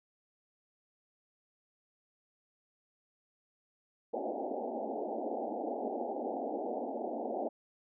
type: band-pass noise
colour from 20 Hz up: white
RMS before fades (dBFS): -37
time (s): 4.13-7.49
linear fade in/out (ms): 10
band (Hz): 220 to 820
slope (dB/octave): 96
effects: none